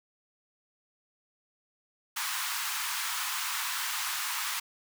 pink high-pass noise, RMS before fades -33 dBFS, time 2.16-4.6 s, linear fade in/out 10 ms, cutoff 920 Hz, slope 48 dB/octave, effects none

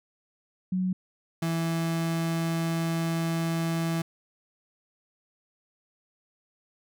sine / 35% pulse tone pair in turn, 185 / 165.19 Hz, F#3 / E3, 0 / +4 cents, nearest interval major second, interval 196 cents, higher first, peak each -24 dBFS, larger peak neither, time 0.72-0.93 / 1.42-4.02 s, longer second, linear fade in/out 5 ms, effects none

